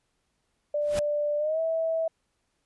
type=tone with pitch glide; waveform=sine; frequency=590 to 650.9 Hz; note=D5 to E5; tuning=+8 to -22 cents; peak=-24 dBFS; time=0.74-2.08 s; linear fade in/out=5 ms; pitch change=+170 cents; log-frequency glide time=1.38-1.6 s
type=noise with exponential growth; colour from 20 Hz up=pink; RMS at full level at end=-30 dBFS; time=0.81-0.99 s; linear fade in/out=0 ms; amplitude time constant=39 ms
effects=pink hiss -75 dBFS RMS until 2.65 s + resampled to 24000 Hz